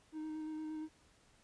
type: tone with vibrato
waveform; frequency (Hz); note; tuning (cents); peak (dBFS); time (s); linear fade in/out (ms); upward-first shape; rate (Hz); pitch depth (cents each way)
triangle; 311.1; D#4; 0; -38; 0.12-0.89; 50; square; 8.6; 12
effects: pink hiss -68 dBFS RMS until 1.43 s + resampled to 22050 Hz